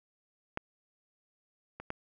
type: clicks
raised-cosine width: 0.5 ms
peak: -18 / -27 / -20 dBFS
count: 3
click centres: 0.574 / 1.8 / 1.904 s
effects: none